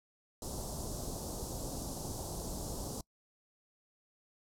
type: band-stop noise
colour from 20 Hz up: pink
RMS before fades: -40 dBFS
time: 0.42-3.01 s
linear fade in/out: 2 ms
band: 890 to 5000 Hz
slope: 24 dB/octave
effects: noise-tail reverb RT60 0.1 s tail -25 dB re dry + low-pass 12000 Hz 12 dB/octave